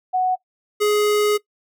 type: tone pair in turn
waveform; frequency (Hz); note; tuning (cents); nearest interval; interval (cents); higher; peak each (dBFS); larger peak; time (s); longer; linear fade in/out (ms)
sine / square; 740 / 418.2; F#5 / G#4; 0 / +12; minor seventh; 988; first; -16; neither; 0.13-0.36 / 0.8-1.38; second; 20
effects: noise-tail reverb RT60 0.1 s tail -20 dB re dry